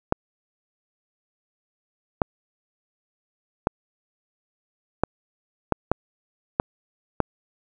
clicks, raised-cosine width 1 ms, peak -4 dBFS, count 8, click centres 0.124 / 2.218 / 3.671 / 5.036 / 5.723 / 5.916 / 6.599 / 7.203 s, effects none

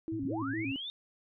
sine tone with vibrato, 297.3 Hz, D4, 21 cents sharp, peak -33 dBFS, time 0.08-0.76 s, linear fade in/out 0 ms, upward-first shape square, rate 4.4 Hz, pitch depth 150 cents each way
sine tone with tremolo, 111.8 Hz, A2, 28 cents sharp, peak -37 dBFS, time 0.12-0.72 s, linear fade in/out 0 ms, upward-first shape sine, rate 11 Hz, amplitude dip 60%
sine linear sweep, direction up, 56.9 to 3694 Hz, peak -37 dBFS, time 0.23-0.9 s, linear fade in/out 0 ms
effects none

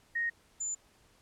sine tone pair in turn, 1864.7 / 7071 Hz, A#6 / A8, 0 / +8 cents, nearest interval octave + major seventh, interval 2308 cents, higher second, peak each -29 / -32 dBFS, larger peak first, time 0.15-0.3 / 0.6-0.75 s, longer neither, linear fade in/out 10 ms, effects pink hiss -65 dBFS RMS until 1.21 s + low-pass 11000 Hz 12 dB/octave

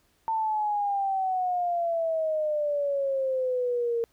sine exponential sweep, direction down, 900 to 460.5 Hz, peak -24 dBFS, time 0.28-4.04 s, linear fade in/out 0 ms, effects pink hiss -67 dBFS RMS until 4.12 s

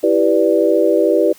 sine chord, E minor seventh, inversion none, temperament equal, 329.6 / 392 / 493.9 / 587.3 Hz, E4 / G4 / B4 / D5, 0 / 0 / 0 / 0 cents, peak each -16 dBFS, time 0.03-1.33 s, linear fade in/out 10 ms, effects white hiss -46 dBFS RMS until 1.38 s

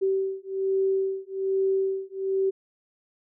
sine beating tone pair, 384.8 / 386 Hz, G4 / G4, -32 / -27 cents, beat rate 1.2 Hz, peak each -26 dBFS, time 0.01-2.51 s, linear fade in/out 20 ms, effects none

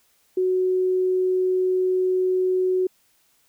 sine tone, 370 Hz, F#4, in tune, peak -18 dBFS, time 0.37-2.87 s, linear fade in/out 5 ms, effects white hiss -63 dBFS RMS until 3.48 s

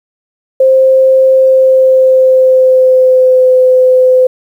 sine tone with pitch glide, 526 to 511.3 Hz, C5 to C5, +9 to -40 cents, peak -3 dBFS, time 0.6-4.27 s, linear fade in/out 5 ms, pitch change -49 cents, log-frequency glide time 1.33-3.52 s, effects 7-bit

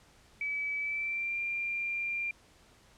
sine tone with pitch glide, 2293 to 2385 Hz, D7 to D7, -42 to +26 cents, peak -31 dBFS, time 0.41-2.31 s, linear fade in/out 2 ms, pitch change +68 cents, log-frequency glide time 0.78-1.39 s, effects pink hiss -61 dBFS RMS until 2.97 s + low-pass 9000 Hz 12 dB/octave

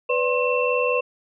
sine tone cluster, 497.6 / 582 / 1062 / 2689 Hz, B4 / D5 / C6 / E7, +13 / -16 / +25 / +34 cents, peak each -21 / -27 / -27 / -25 dBFS, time 0.09-1.01 s, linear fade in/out 10 ms, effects none

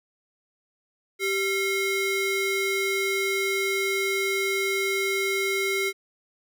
square ring-modulated tone, 880 Hz, A5, in tune, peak -21 dBFS, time 1.19-5.93 s, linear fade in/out 50 ms, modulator 1270 Hz, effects none

